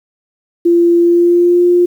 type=tone with pitch glide; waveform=sine; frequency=343 to 352.6 Hz; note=F4 to F4; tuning=-31 to +17 cents; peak=-6 dBFS; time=0.65-1.86 s; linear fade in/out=10 ms; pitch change=+48 cents; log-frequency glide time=1-1.64 s; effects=7-bit